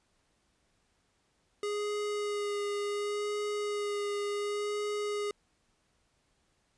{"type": "tone with vibrato", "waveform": "square", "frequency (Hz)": 412.4, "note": "G#4", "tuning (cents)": -12, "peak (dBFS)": -32, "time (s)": [1.63, 5.31], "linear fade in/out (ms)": 2, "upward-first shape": "sine", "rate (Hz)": 0.69, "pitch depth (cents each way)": 15, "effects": ["pink hiss -73 dBFS RMS until 6.77 s", "resampled to 22050 Hz"]}